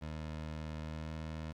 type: tone with pitch glide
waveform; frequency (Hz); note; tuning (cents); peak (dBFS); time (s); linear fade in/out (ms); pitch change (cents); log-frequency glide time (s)
20% pulse; 77.78 to 79; D#2 to D#2; 0 to +27; -35; 0.01-1.53; 20; +27; 0.81-1.13
effects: low-pass 5000 Hz 12 dB/octave + 11-bit